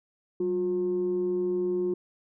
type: tone pair together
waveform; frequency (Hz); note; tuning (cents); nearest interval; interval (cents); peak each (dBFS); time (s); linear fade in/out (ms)
sine; 190 / 358.7; F#3 / F4; +46 / +46; major seventh; 1100; -33 / -24; 0.4-1.94; 5
effects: tanh soft clip ceiling -20 dBFS